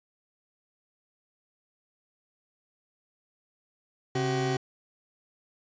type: tone pair together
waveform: 30% pulse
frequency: 134.26 / 380 Hz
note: C3 / F#4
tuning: +45 / +46 cents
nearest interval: octave + tritone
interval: 1801 cents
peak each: -26 dBFS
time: 4.15-4.57 s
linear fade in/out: 5 ms
effects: resampled to 16000 Hz